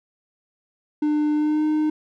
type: tone with pitch glide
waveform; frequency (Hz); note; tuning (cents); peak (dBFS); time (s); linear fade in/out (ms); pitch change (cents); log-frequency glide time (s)
triangle; 300 to 306.7; D4 to D#4; +37 to -25; -16; 1.02-1.9; 5; +38; 1.34-1.64
effects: none